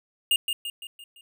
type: tone with echo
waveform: square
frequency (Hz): 2830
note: F7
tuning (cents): +22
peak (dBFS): -19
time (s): 0.31-0.36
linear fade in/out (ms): 2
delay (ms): 170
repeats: 5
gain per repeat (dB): -6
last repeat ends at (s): 1.21
effects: none